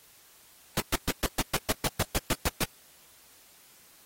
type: noise bursts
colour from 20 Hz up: pink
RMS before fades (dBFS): -26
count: 13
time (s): 0.77-2.639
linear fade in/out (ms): 2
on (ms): 33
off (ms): 120
effects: white hiss -57 dBFS RMS until 4.05 s + AAC 48 kbps